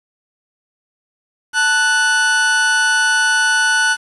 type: tone pair together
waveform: 40% pulse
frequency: 880 / 1480 Hz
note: A5 / F#6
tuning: 0 / 0 cents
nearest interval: major sixth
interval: 900 cents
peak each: -21 / -12 dBFS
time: 1.53-3.97 s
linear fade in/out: 50 ms
effects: resampled to 24000 Hz + 7-bit